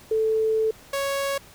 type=tone pair in turn; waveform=sine / sawtooth; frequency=440 / 554.4 Hz; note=A4 / C#5; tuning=0 / 0 cents; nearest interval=major third; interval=400 cents; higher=second; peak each=-19 / -20 dBFS; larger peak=first; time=0.11-0.71 / 0.93-1.38 s; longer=first; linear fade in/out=5 ms; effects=pink hiss -49 dBFS RMS until 1.54 s